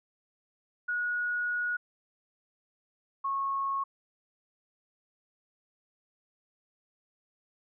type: tone pair in turn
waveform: sine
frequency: 1454 / 1095.9 Hz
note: F#6 / C#6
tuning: -31 / -20 cents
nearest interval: perfect fourth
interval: 489 cents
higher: first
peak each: -28 dBFS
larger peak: neither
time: 0.88-1.77 / 3.24-3.84 s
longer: first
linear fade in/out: 10 ms
effects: none